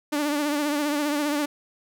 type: tone with vibrato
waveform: sawtooth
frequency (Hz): 293.7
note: D4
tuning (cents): 0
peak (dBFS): -19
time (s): 0.12-1.46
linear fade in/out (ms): 10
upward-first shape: triangle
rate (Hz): 15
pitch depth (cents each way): 64
effects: none